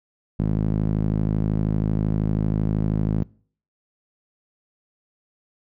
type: tone with band-pass filter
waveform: sawtooth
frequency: 52.8 Hz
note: G#1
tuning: 29 cents sharp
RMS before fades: -22 dBFS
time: 0.39-3.23 s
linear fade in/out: 0 ms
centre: 180 Hz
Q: 1.5
effects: noise-tail reverb RT60 0.5 s tail -24 dB re dry